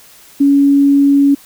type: tone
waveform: sine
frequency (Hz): 280.7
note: C#4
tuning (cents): +22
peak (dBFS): -6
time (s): 0.4-1.35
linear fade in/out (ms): 10
effects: white hiss -42 dBFS RMS until 1.45 s